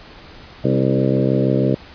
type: harmonic tone with a mistuned harmonic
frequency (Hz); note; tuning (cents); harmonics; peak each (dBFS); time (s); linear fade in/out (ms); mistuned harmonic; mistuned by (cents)
66.3; C2; +23; 2 / 3 / 4 / 5 / 6 / 7 / 8 / 9; -19 / -21 / -22 / -23 / -24 / -24 / -25 / -26; 0.64-1.75; 5; 5; -24
effects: pink hiss -41 dBFS RMS until 1.94 s + resampled to 11025 Hz